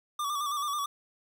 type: tone with vibrato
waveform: square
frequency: 1165 Hz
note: D6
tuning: 14 cents flat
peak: -30 dBFS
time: 0.19-0.86 s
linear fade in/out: 5 ms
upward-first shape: square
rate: 9.2 Hz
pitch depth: 49 cents each way
effects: 11-bit